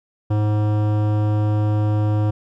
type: tone with hard clipping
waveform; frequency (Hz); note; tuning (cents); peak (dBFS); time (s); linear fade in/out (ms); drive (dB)
sine; 105.6; G#2; +29; -18; 0.3-2.31; 10; 16
effects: none